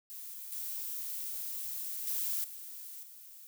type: noise with level steps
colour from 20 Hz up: violet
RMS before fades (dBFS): -45 / -39 / -34 / -46 / -52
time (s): 0.1-3.47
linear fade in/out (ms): 0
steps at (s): 0.52 / 2.07 / 2.44 / 3.03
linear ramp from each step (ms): 2
effects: none